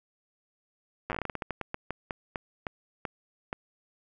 slowing click train, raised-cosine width 0.5 ms, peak -17 dBFS, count 21, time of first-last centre 1.1-3.529 s, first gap 8 ms, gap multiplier 1.24, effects none

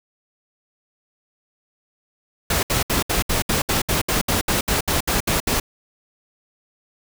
pink noise bursts, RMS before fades -20 dBFS, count 16, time 2.5-5.6 s, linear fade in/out 5 ms, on 130 ms, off 68 ms, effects none

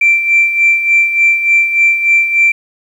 sine tone with tremolo, 2349 Hz, D7, in tune, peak -4 dBFS, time 0.01-2.52 s, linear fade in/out 5 ms, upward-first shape sine, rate 3.4 Hz, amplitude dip 65%, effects tanh soft clip ceiling -1 dBFS + 7-bit

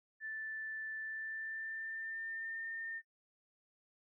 sine tone with pitch glide, 1760 to 1814.7 Hz, A6 to A#6, 0 to -47 cents, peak -40 dBFS, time 0.2-3.02 s, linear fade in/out 50 ms, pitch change +53 cents, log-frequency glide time 0.98-2.69 s, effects noise-tail reverb RT60 0.1 s tail -23 dB re dry

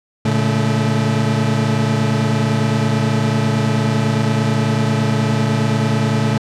40% pulse tone cluster, 113.3 / 141.6 / 216.9 Hz, A#2 / C#3 / A3, -49 / +37 / -25 cents, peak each -18 dBFS, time 0.25-6.38 s, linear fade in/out 5 ms, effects low-pass 7000 Hz 12 dB/octave

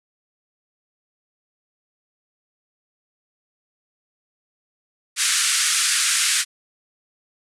white band-pass noise, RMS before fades -20 dBFS, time 5.16-6.45 s, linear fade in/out 50 ms, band 1300 to 10000 Hz, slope 48 dB/octave, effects none

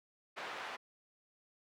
pink band-pass noise, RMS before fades -44 dBFS, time 0.36-0.77 s, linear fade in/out 20 ms, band 660 to 2500 Hz, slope 12 dB/octave, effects none

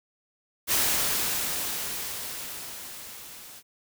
white noise with level ramp, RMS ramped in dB -23 to -46 dBFS, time 0.67-3.63 s, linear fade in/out 50 ms, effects none

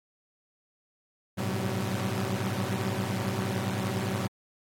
sawtooth tone cluster, 100.2 / 110.6 / 127.9 / 185.4 / 192.7 Hz, G2 / A2 / C3 / F#3 / G3, +38 / +9 / -39 / +4 / -29 cents, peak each -31 dBFS, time 1.37-4.28 s, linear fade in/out 20 ms, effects AAC 48 kbps

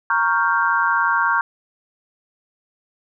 sine chord, G half-diminished seventh, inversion first, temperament equal, 932.3 / 1108.7 / 1396.9 / 1568 Hz, Bb5 / Db6 / F6 / G6, 0 / 0 / 0 / 0 cents, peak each -21 dBFS, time 0.1-1.41 s, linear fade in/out 2 ms, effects none

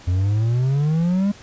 triangle exponential sweep, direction up, 87.31 to 206.7 Hz, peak -14 dBFS, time 0.07-1.32 s, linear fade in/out 10 ms, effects pink hiss -44 dBFS RMS until 1.42 s + resampled to 16000 Hz

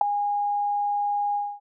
sine tone with ADSR envelope, 819 Hz, G#5, 24 cents flat, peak -9 dBFS, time 0.01-1.6 s, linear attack 4 ms, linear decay 4 ms, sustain -13 dB, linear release 250 ms, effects none

